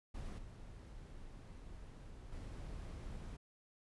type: noise with level steps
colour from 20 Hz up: brown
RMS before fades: -45 / -52 / -47 dBFS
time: 0.14-3.37 s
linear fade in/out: 10 ms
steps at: 0.38 / 2.32 s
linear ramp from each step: 5 ms
effects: resampled to 24000 Hz